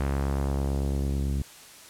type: tone with low-pass filter sweep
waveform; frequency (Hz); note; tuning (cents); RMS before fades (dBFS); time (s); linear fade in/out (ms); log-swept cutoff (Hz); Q
sawtooth; 69; C#2; -7; -27; 0-1.42; 0; 2100 to 230; 0.87
effects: white hiss -48 dBFS RMS until 1.89 s + low-pass 11000 Hz 12 dB/octave